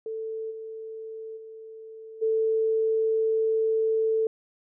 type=tone with level steps; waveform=sine; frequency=443 Hz; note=A4; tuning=12 cents sharp; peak=-30 / -35 / -40 / -21 dBFS; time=0.06-4.27 s; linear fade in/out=2 ms; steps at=0.5 / 1.36 / 2.21 s; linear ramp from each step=20 ms; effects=none